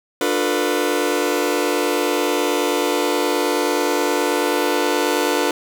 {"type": "chord", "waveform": "sawtooth", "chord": "B half-diminished seventh", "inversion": "first", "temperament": "just", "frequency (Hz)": [296.3, 355.6, 444.5, 493.9], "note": ["D4", "F4", "A4", "B4"], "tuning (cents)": [15, 31, 18, 0], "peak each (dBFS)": -19, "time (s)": [0.21, 5.51], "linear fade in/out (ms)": 2, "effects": []}